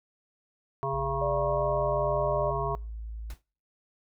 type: harmonic tone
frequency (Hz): 136.5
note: C#3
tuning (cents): -26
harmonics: 1 / 3 / 5 / 7 / 8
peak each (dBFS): -34 / -34 / -34 / -34 / -34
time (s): 0.83-2.75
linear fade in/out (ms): 0
type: tone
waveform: sine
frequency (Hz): 55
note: A1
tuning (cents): 0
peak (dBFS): -35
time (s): 0.93-3.34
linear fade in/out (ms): 5
type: tone with pitch glide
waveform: sine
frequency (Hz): 587.3 to 600.3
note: D5 to D5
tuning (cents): 0 to +38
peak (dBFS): -27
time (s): 1.21-2.51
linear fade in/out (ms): 10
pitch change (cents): +38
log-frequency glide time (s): 1.39-1.66
type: noise with exponential decay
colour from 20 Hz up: pink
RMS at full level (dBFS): -43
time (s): 3.3-3.42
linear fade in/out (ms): 2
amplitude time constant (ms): 25
effects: noise-tail reverb RT60 0.4 s tail -26 dB re dry